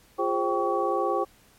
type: tone cluster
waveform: sine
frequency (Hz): 350 / 410.8 / 528 / 781 / 1129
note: F4 / G#4 / C5 / G5 / C#6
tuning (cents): +4 / -19 / +16 / -7 / +31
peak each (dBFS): -29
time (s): 0.18-1.25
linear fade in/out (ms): 20
effects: pink hiss -58 dBFS RMS until 1.58 s + MP3 64 kbps